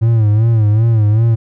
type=tone with vibrato; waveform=triangle; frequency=110 Hz; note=A2; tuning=in tune; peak=-6 dBFS; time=0.01-1.36 s; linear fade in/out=20 ms; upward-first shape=sine; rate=2.6 Hz; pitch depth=97 cents each way; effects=none